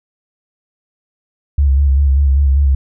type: tone with vibrato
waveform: sine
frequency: 69.3 Hz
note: C#2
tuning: in tune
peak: -8 dBFS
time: 1.58-2.75 s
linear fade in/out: 5 ms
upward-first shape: square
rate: 5.1 Hz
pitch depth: 45 cents each way
effects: none